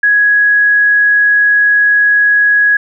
sine tone, 1668 Hz, G#6, 7 cents sharp, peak -6 dBFS, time 0.03-2.77 s, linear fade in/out 5 ms, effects none

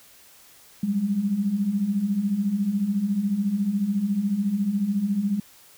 sine beating tone pair, 190.5 / 204.5 Hz, G3 / G#3, -49 / -26 cents, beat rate 14 Hz, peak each -28 / -22 dBFS, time 0.83-5.4 s, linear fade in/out 5 ms, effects white hiss -52 dBFS RMS until 5.77 s

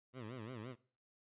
15% pulse tone with vibrato, 117.9 Hz, A#2, 20 cents sharp, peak -39 dBFS, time 0.13-0.76 s, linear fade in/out 50 ms, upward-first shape sine, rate 5.8 Hz, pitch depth 190 cents each way, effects noise-tail reverb RT60 0.4 s tail -19 dB re dry + resampled to 8000 Hz

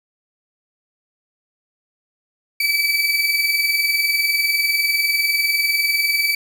30% pulse tone pair together, 2292 / 2312 Hz, D7 / D7, -43 / -28 cents, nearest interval unison, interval 15 cents, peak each -17 dBFS, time 2.6-6.35 s, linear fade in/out 5 ms, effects none

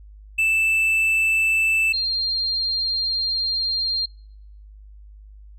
triangle / sine tone pair in turn, 2643 / 4196 Hz, E7 / C8, +4 / +4 cents, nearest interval minor sixth, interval 800 cents, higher second, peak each -15 / -20 dBFS, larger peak first, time 0.38-1.93 / 1.93-4.06 s, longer second, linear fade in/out 10 ms, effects noise-tail reverb RT60 0.7 s tail -25 dB re dry + added 51 Hz sine -41 dBFS peak until 5.58 s

